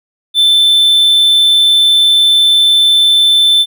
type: tone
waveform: triangle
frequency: 3534 Hz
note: A7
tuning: 7 cents sharp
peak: -4 dBFS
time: 0.34-3.66 s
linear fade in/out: 50 ms
effects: none